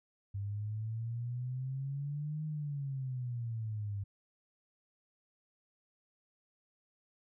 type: exponential two-way sweep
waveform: sine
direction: up then down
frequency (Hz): 98.8 to 155.3 to 98.8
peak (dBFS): -35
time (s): 0.34-4.04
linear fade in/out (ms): 10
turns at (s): 2.45
effects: none